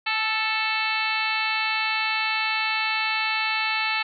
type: harmonic tone with a mistuned harmonic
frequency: 440 Hz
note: A4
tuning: in tune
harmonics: 2 / 3 / 4 / 5 / 6 / 7 / 8 / 9 / 10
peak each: -30 / -31 / -31 / -29 / -27 / -35 / -38 / -34 / -35 dBFS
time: 0.06-4.03 s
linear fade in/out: 10 ms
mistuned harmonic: 2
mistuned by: -20 cents
effects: none